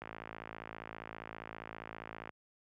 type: click train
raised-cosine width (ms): 0.5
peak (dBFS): -28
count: 126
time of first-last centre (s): 0.02-2.293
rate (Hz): 55
effects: high-pass 80 Hz 12 dB/octave